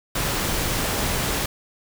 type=noise; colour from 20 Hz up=pink; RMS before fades=-24 dBFS; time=0.15-1.46 s; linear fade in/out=5 ms; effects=none